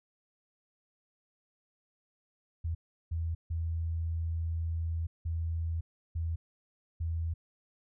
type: tone bursts at uneven times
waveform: sine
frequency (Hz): 82.41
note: E2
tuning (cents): 0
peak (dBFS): -30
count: 6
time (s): 2.64-2.75 / 3.11-3.35 / 3.5-5.07 / 5.25-5.81 / 6.15-6.36 / 7-7.34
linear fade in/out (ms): 10
effects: none